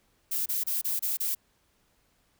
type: noise bursts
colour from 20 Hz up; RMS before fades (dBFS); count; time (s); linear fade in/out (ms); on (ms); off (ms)
violet; -29; 6; 0.31-1.35; 10; 150; 28
effects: pink hiss -69 dBFS RMS until 2.39 s